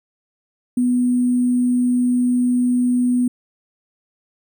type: tone with sample-and-hold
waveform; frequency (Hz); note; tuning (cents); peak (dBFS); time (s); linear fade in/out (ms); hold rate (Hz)
sine; 247; B3; 0; -14; 0.77-3.28; 5; 8820
effects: none